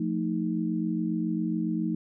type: tone cluster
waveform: sine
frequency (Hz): 175.5 / 222.8 / 313.3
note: F3 / A3 / D#4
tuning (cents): +9 / +22 / +12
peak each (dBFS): -30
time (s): 0-1.95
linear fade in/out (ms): 5
effects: none